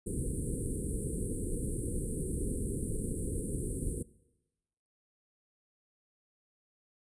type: band-stop noise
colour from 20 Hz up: pink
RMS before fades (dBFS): -34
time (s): 0.06-4.03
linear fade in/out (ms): 10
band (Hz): 490 to 8400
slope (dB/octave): 96
effects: noise-tail reverb RT60 1.0 s tail -21 dB re dry + resampled to 22050 Hz